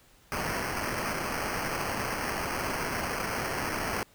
white noise with sample-and-hold, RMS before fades -32 dBFS, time 0.32-4.03 s, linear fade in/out 0 ms, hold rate 3675 Hz, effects pink hiss -60 dBFS RMS until 4.14 s

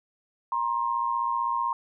sine tone pair together, 945 / 1060.7 Hz, A#5 / C6, +23 / +23 cents, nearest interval major second, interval 200 cents, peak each -27 dBFS, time 0.52-1.73 s, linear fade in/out 2 ms, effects none

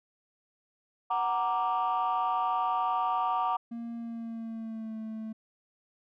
sine chord, Gb augmented, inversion none, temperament equal with one note detuned, 743.8 / 932.3 / 1174.7 Hz, Gb5 / Bb5 / D6, +9 / 0 / 0 cents, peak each -29 dBFS, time 1.1-3.57 s, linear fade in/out 10 ms
triangle tone with pitch glide, 233.1 to 220 Hz, A#3 to A3, 0 to 0 cents, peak -33 dBFS, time 3.71-5.33 s, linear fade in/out 10 ms, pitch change -100 cents, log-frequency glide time 3.96-4.97 s
effects tanh soft clip ceiling -21 dBFS

